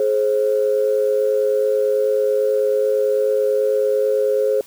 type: tone pair together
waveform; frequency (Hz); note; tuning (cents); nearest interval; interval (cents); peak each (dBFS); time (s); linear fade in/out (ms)
sine; 422.1 / 531.2; G#4 / C5; +28 / +26; major third; 398; -17; 0-4.61; 2
effects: tanh soft clip ceiling -7 dBFS + white hiss -46 dBFS RMS until 4.66 s